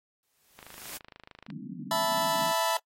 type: noise with exponential growth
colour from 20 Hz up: white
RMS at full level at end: -38 dBFS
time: 0.23-0.97 s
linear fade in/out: 1 ms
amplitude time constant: 160 ms
type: click train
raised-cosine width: 0.3 ms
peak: -30 dBFS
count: 25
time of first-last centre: 0.59-1.503 s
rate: 26.3 Hz
type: band-pass noise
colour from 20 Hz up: pink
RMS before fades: -40 dBFS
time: 1.47-2.54 s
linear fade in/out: 50 ms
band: 150 to 300 Hz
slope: 96 dB/octave
type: chord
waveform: sawtooth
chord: E suspended fourth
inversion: none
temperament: just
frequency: 659.3 / 879 / 988.9 Hz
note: E5 / A5 / B5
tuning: 0 / -2 / +2 cents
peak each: -25 / -27 / -25 dBFS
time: 1.91-2.77 s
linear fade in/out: 2 ms
effects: noise-tail reverb RT60 0.1 s tail -24 dB re dry + AAC 48 kbps